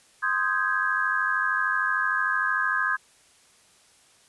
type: chord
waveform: sine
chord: Ab major seventh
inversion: first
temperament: equal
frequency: 1046.5 / 1244.5 / 1568 / 1661.2 Hz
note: C6 / Eb6 / G6 / Ab6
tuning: 0 / 0 / 0 / 0 cents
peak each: -30 / -29 / -27 / -26 dBFS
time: 0.22-2.97 s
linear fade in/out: 20 ms
effects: white hiss -58 dBFS RMS until 4.28 s + resampled to 24000 Hz